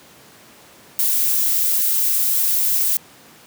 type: noise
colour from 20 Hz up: violet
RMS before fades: -18 dBFS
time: 0.99-2.97 s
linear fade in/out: 0 ms
effects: pink hiss -46 dBFS RMS until 3.46 s + high-pass 150 Hz 12 dB/octave